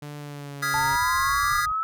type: tone with pitch glide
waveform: sawtooth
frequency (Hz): 146.83 to 137.79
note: D3 to C#3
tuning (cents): 0 to -10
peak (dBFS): -31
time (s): 0.02-0.96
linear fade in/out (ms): 5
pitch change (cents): -110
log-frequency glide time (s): 0.18-0.83
type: chord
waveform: square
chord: F half-diminished seventh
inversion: third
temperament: equal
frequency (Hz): 1244.5 / 1396.9 / 1661.2 / 1975.5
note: Eb6 / F6 / Ab6 / Cb7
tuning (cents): 0 / 0 / 0 / 0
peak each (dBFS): -30 / -30 / -29 / -31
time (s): 0.62-1.66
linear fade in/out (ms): 10
type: low-pass noise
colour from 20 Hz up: pink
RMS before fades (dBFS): -40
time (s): 0.73-1.72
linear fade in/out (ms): 5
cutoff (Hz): 140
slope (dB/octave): 96
type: linear sweep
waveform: sine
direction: up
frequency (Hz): 872 to 1318.5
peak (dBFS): -23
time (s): 0.74-1.83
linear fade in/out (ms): 0
effects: none